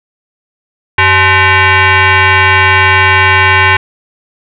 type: tone with frequency modulation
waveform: sine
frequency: 383.7 Hz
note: G4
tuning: 37 cents flat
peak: -4 dBFS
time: 0.98-3.77 s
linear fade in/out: 5 ms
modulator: 477 Hz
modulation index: 5
effects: none